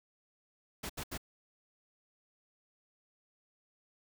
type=noise bursts; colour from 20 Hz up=pink; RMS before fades=-40 dBFS; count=3; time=0.83-1.178 s; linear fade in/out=10 ms; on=66 ms; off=75 ms; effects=none